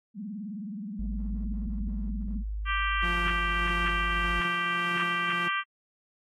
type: tone with vibrato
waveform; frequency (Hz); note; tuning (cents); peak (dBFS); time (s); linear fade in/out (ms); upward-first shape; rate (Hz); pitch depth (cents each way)
sine; 205.4; G#3; -19; -34; 0.14-2.44; 50; sine; 19; 170
type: tone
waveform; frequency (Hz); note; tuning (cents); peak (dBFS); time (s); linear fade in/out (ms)
sine; 51.91; G#1; 0; -30; 0.99-4.4; 5
type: harmonic tone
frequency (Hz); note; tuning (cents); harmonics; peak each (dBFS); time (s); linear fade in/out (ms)
392; G4; 0; 3 / 4 / 5 / 6 / 7 / 8; -30 / -32 / -34 / -36 / -37 / -38; 2.65-5.64; 50
type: tone with tremolo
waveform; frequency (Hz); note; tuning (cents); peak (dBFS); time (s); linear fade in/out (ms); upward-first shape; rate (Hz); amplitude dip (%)
30% pulse; 174.61; F3; 0; -33; 3.03-5.48; 2; sine; 1.7; 40
effects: AAC 32 kbps